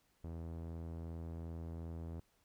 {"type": "tone with low-pass filter", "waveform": "sawtooth", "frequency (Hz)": 82.7, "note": "E2", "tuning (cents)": 6, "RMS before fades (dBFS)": -45, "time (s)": [0.24, 2.2], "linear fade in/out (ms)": 0, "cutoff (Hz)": 680, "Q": 0.61, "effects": ["pink hiss -75 dBFS RMS until 2.44 s"]}